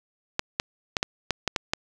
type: clicks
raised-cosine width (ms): 0.2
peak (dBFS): -6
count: 8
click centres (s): 0.394 / 0.599 / 0.968 / 1.029 / 1.307 / 1.477 / 1.562 / 1.735
effects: none